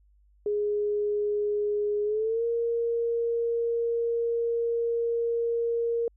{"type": "tone with pitch glide", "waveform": "sine", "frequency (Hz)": [415.3, 466.2], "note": ["G#4", "A#4"], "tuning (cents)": [0, 0], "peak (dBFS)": -24, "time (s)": [0.46, 6.08], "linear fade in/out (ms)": 2, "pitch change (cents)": 200, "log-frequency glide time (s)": [2.04, 2.44], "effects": ["added 50 Hz sine -58 dBFS peak until 6.16 s"]}